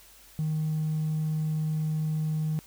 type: tone with hard clipping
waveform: sine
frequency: 155.56 Hz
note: D#3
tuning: in tune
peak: -26 dBFS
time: 0.39-2.59 s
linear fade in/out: 0 ms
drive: 1 dB
effects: added 48 Hz sine -60 dBFS peak until 2.66 s + white hiss -54 dBFS RMS until 2.66 s